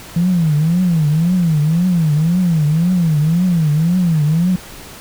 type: tone with vibrato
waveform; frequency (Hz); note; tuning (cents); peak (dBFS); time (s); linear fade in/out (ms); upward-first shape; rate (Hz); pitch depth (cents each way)
sine; 164.81; E3; 0; -10; 0.16-4.56; 5; triangle; 1.9; 220
effects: tanh soft clip ceiling -6 dBFS + pink hiss -35 dBFS RMS until 5 s